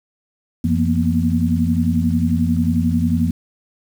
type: tone cluster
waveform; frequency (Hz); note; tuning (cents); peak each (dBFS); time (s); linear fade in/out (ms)
sine; 88.9 / 169.6 / 231.7 / 242.9; F2 / E3 / A#3 / B3; +31 / +50 / -10 / -29; -20; 0.64-3.31; 5
effects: 7-bit